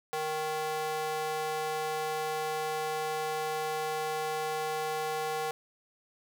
square tone with high-pass filter, 155.56 Hz, D#3, in tune, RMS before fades -33 dBFS, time 0.13-5.51 s, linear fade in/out 0 ms, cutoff 610 Hz, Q 3.1, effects none

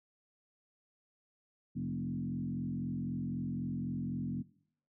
sine tone with frequency modulation, 196 Hz, G3, in tune, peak -34 dBFS, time 1.75-4.43 s, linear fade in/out 20 ms, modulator 43.9 Hz, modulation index 1.7, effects noise-tail reverb RT60 0.6 s tail -19 dB re dry

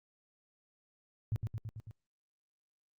sine tone with echo, 109.5 Hz, A2, 8 cents flat, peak -29 dBFS, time 1.32-1.36 s, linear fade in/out 0 ms, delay 110 ms, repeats 5, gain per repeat -3 dB, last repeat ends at 1.91 s, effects Opus 48 kbps

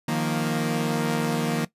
sawtooth chord, Eb suspended second, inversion none, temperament equal with one note detuned, 155.56 / 176.13 / 233.1 Hz, Eb3 / F3 / Bb3, 0 / +15 / 0 cents, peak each -23 / -26 / -22 dBFS, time 0.08-1.65 s, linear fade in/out 5 ms, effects noise-tail reverb RT60 0.1 s tail -17 dB re dry + resampled to 32000 Hz

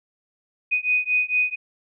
sine beating tone pair, 2489 / 2493.4 Hz, D#7 / D#7, 0 / +3 cents, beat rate 4.4 Hz, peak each -22 dBFS, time 0.71-1.56 s, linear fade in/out 20 ms, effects none

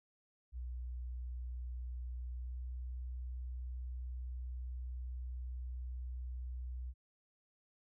sine tone with pitch glide, 61.5 to 62.32 Hz, B1 to B1, -7 to +16 cents, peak -39 dBFS, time 0.52-6.94 s, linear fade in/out 50 ms, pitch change +23 cents, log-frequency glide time 2.33-2.61 s, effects tanh soft clip ceiling -35 dBFS

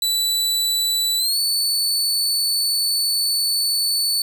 sawtooth tone with pitch glide, 3966 to 4477 Hz, B7 to C#8, +7 to +16 cents, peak -15 dBFS, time 0.02-4.22 s, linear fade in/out 2 ms, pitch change +209 cents, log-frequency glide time 1.18-1.38 s, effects none

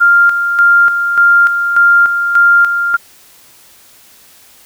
sine tone with tremolo, 1396.9 Hz, F6, in tune, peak -4 dBFS, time 0-2.97 s, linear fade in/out 20 ms, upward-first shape square, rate 1.7 Hz, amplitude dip 55%, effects white hiss -43 dBFS RMS until 4.65 s

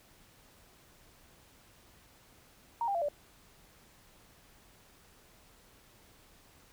sine tone with pitch steps, 932.3 / 797.7 / 682.5 / 583.9 Hz, A#5 / G5 / F5 / D5, 0 / +30 / -40 / -10 cents, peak -29 dBFS, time 2.81-3.086 s, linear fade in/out 2 ms, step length 69 ms, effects pink hiss -61 dBFS RMS until 6.72 s

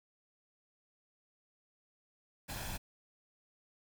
pink noise with comb filter, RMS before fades -41 dBFS, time 2.48-2.78 s, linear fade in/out 20 ms, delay 1.2 ms, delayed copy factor +0.55, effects none

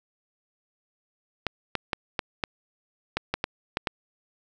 clicks, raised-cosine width 0.3 ms, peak -9 dBFS, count 10, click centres 1.467 / 1.753 / 1.932 / 2.192 / 2.438 / 3.17 / 3.34 / 3.441 / 3.771 / 3.872 s, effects none

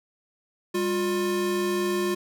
square tone pair together, 199.91 / 355.2 Hz, G3 / F4, +34 / +29 cents, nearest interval minor seventh, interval 995 cents, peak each -31 / -25 dBFS, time 0.74-2.15 s, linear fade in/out 10 ms, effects none

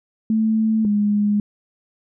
sine tone pair in turn, 220 / 206.9 Hz, A3 / G#3, 0 / -6 cents, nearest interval minor second, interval 106 cents, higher first, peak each -15 dBFS, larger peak neither, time 0.3-0.85 / 0.85-1.4 s, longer neither, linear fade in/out 2 ms, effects none

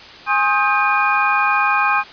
sine tone cluster, 826 / 1072 / 1258 / 1581 / 2452 Hz, G#5 / C6 / D#6 / G6 / D#7, -10 / +42 / +19 / +14 / -26 cents, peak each -20 dBFS, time 0.26-2.04 s, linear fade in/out 50 ms, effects white hiss -38 dBFS RMS until 2.12 s + resampled to 11025 Hz

